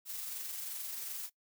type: noise with amplitude modulation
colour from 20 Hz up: blue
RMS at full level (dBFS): -40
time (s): 0.05-1.3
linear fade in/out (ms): 50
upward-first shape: sine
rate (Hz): 22.8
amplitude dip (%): 30
effects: noise-tail reverb RT60 0.1 s tail -19 dB re dry